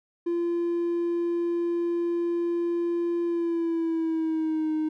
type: tone with pitch glide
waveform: triangle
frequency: 343.1 to 311 Hz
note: F4 to D#4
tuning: -31 to -1 cents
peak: -21 dBFS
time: 0.26-4.89 s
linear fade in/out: 10 ms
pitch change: -170 cents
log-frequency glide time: 3.24-4.73 s
effects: tanh soft clip ceiling -18 dBFS